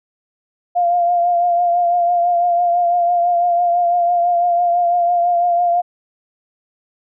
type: tone with vibrato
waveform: sine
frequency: 698.5 Hz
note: F5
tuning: in tune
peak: -12 dBFS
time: 0.75-5.82 s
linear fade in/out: 20 ms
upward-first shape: triangle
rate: 6 Hz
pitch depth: 36 cents each way
effects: none